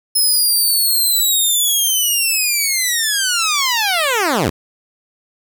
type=linear sweep; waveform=10% pulse; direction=down; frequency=5180 to 62.1 Hz; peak=-6 dBFS; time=0.15-4.5 s; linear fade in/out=10 ms; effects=8-bit